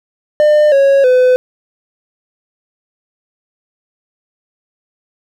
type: tone with pitch steps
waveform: triangle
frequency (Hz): 601 / 551.1 / 505.4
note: D5 / C#5 / B4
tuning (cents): +40 / -10 / +40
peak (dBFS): -4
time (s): 0.4-1.36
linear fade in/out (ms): 0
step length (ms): 320
effects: none